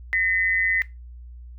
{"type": "tone pair together", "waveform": "sine", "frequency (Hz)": [1841.3, 2025], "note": ["A#6", "B6"], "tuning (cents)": [-22, 43], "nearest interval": "major second", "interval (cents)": 165, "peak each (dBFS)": [-23, -21], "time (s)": [0.13, 0.82], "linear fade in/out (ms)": 0, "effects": ["noise-tail reverb RT60 0.2 s tail -17 dB re dry", "added 60 Hz sine -38 dBFS peak until 1.58 s"]}